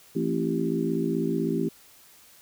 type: harmonic tone with a mistuned harmonic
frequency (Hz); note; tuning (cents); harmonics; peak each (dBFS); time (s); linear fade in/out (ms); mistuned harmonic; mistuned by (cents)
56; A1; +31; 3 / 4 / 5 / 6 / 7; -30 / -30 / -30 / -30 / -30; 0.15-1.69; 10; 5; -56
effects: white hiss -54 dBFS RMS until 2.41 s